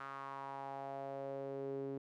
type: tone with band-pass filter sweep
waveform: sawtooth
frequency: 137.1 Hz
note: C#3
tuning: 19 cents flat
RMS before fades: -44 dBFS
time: 0-1.98 s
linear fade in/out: 5 ms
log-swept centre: 1300 to 350 Hz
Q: 4
effects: none